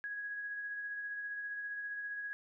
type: tone with tremolo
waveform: sine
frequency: 1661.2 Hz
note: G#6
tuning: in tune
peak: -37 dBFS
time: 0.04-2.33 s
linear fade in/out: 0 ms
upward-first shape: sine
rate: 15 Hz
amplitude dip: 30%
effects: none